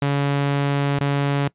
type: tone with dropouts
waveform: sawtooth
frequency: 141.4 Hz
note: C#3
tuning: 35 cents sharp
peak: -14 dBFS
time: 0.02-1.48 s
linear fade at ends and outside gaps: 2 ms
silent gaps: 0.987-1.008 s
effects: noise-tail reverb RT60 0.1 s tail -22 dB re dry + resampled to 8000 Hz